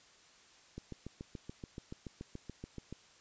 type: click train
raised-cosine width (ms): 3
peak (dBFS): -30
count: 16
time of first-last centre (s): 0.78-2.926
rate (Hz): 6.99
effects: white hiss -62 dBFS RMS until 3.2 s + resampled to 16000 Hz